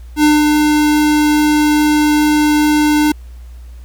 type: tone with ADSR envelope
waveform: square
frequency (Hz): 300.4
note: D4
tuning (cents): +39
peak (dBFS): -7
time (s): 0.16-3.12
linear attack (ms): 75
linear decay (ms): 190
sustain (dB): -3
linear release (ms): 5
effects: added 60 Hz sine -30 dBFS peak until 3.84 s + pink hiss -51 dBFS RMS until 3.84 s